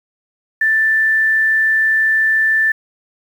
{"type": "tone", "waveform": "sine", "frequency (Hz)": 1767, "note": "A6", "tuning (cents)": 7, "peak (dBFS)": -11, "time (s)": [0.61, 2.72], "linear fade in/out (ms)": 5, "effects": ["7-bit"]}